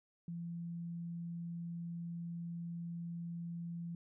sine tone, 170 Hz, F3, 46 cents flat, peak -40 dBFS, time 0.28-3.95 s, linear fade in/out 2 ms, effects none

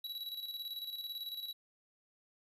square tone with tremolo, 3911 Hz, B7, 18 cents flat, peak -39 dBFS, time 0.04-1.53 s, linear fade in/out 5 ms, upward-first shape square, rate 18 Hz, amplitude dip 55%, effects resampled to 32000 Hz

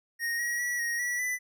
square tone with pitch steps, 1863 / 1903 / 1938 / 1878 / 1944 / 1992 Hz, A#6 / A#6 / B6 / A#6 / B6 / B6, -2 / +35 / -33 / +12 / -28 / +14 cents, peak -29 dBFS, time 0.19-1.39 s, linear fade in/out 50 ms, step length 200 ms, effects none

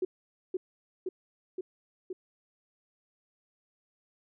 sine tone with echo, 370 Hz, F#4, in tune, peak -26 dBFS, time 0.02-0.05 s, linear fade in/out 5 ms, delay 520 ms, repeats 4, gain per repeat -2 dB, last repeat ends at 2.13 s, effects none

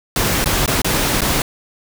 pink noise with dropouts, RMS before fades -17 dBFS, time 0.16-1.42 s, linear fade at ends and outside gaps 2 ms, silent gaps 0.443-0.458 / 0.661-0.677 / 0.818-0.845 / 1.208-1.217 s, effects none

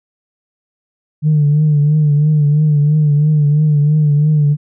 sine tone with vibrato, 149.6 Hz, D3, 32 cents sharp, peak -7 dBFS, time 1.22-4.57 s, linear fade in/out 50 ms, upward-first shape triangle, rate 3 Hz, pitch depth 65 cents each way, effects tanh soft clip ceiling -5 dBFS

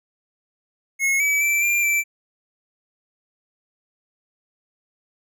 square tone with pitch steps, 2174 / 2290 / 2332 / 2383 / 2334 Hz, C#7 / D7 / D7 / D7 / D7, -34 / -44 / -13 / +25 / -11 cents, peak -18 dBFS, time 0.99-2.04 s, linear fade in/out 50 ms, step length 210 ms, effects none

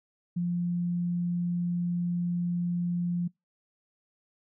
sine tone, 174.61 Hz, F3, in tune, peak -26 dBFS, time 0.36-3.28 s, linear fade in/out 10 ms, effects noise-tail reverb RT60 0.2 s tail -26 dB re dry

